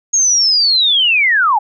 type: linear sweep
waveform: sine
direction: down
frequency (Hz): 6610 to 784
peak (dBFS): -9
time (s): 0.13-1.59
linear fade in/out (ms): 10
effects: none